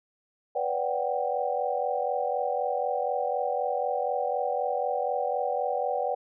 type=chord; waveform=sine; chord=G major seventh; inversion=first; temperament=equal with one note detuned; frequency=493.9 / 576.9 / 740 / 784 Hz; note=B4 / D5 / F#5 / G5; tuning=0 / -31 / 0 / 0 cents; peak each=-31 dBFS; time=0.55-6.15 s; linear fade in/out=10 ms; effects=none